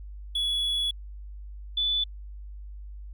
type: tone pair in turn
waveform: triangle / sine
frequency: 3388 / 3479 Hz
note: G#7 / A7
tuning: +34 / -20 cents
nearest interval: unison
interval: 46 cents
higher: second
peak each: -23 dBFS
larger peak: neither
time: 0.35-0.91 / 1.77-2.04 s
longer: first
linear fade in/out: 5 ms
effects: added 50 Hz sine -38 dBFS peak until 3.13 s